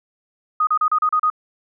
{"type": "tone bursts", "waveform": "sine", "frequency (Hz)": 1244.5, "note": "D#6", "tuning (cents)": 0, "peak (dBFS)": -14, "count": 7, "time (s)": [0.6, 1.301], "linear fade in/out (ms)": 5, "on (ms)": 71, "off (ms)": 34, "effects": []}